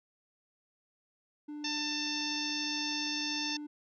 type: tone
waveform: triangle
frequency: 297.1 Hz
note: D4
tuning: 20 cents sharp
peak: -37 dBFS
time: 1.48-3.67 s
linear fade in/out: 10 ms
type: harmonic tone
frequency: 893 Hz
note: A5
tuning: 25 cents sharp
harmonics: 1 / 2 / 3 / 4 / 5 / 6 / 7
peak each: -45 / -44 / -40 / -40 / -42 / -37 / -44 dBFS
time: 1.64-3.57 s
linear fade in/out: 5 ms
effects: none